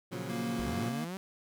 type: chord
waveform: 20% pulse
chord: Gb major seventh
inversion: first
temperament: equal with one note detuned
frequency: 117.83 / 138.59 / 174.61 / 185 Hz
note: Bb2 / Db3 / F3 / Gb3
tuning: +19 / 0 / 0 / 0 cents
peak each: -37 dBFS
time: 0.11-0.9 s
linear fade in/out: 20 ms
type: tone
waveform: square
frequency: 233.1 Hz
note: A#3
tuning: in tune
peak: -35 dBFS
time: 0.29-1.05 s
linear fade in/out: 10 ms
type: linear sweep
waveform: sawtooth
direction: up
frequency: 48.48 to 196 Hz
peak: -33 dBFS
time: 0.59-1.17 s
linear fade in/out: 0 ms
effects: none